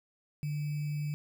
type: tone with sample-and-hold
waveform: sine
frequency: 148.2 Hz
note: D3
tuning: 16 cents sharp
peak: -31 dBFS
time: 0.43-1.14 s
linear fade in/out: 0 ms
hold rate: 2450 Hz
effects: none